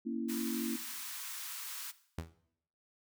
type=chord; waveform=sine; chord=A# diminished; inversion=none; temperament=equal; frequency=233.1 / 277.2 / 329.6 Hz; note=A#3 / C#4 / E4; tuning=0 / 0 / 0 cents; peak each=-36 / -40 / -40 dBFS; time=0.05-0.77 s; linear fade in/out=20 ms
type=high-pass noise; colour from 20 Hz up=white; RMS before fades=-43 dBFS; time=0.28-1.92 s; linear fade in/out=20 ms; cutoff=920 Hz; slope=48 dB/octave
type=tone with exponential decay; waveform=sawtooth; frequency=82.3 Hz; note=E2; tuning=2 cents flat; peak=-30 dBFS; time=2.18-2.34 s; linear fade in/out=5 ms; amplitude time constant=33 ms
effects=noise-tail reverb RT60 0.7 s tail -17 dB re dry